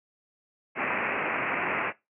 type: low-pass noise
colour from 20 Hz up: white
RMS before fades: -29 dBFS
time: 0.75-1.93 s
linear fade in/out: 50 ms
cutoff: 2600 Hz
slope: 96 dB/octave
effects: noise-tail reverb RT60 0.2 s tail -18 dB re dry + high-pass 200 Hz 12 dB/octave